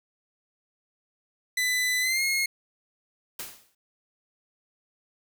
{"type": "tone with pitch glide", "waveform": "sawtooth", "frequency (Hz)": [2000, 2156], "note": ["B6", "C#7"], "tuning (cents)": [21, -49], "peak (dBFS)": -20, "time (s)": [1.57, 2.46], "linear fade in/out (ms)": 5, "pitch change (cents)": 130, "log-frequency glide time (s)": [2.01, 2.23]}
{"type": "noise with exponential decay", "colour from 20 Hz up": "white", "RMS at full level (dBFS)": -33, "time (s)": [3.39, 3.75], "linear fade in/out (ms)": 5, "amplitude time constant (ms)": 77}
{"effects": []}